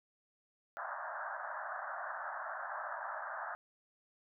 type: band-pass noise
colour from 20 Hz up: white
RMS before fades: -42 dBFS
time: 0.77-3.55 s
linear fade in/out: 0 ms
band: 590 to 1700 Hz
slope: 96 dB/octave
effects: none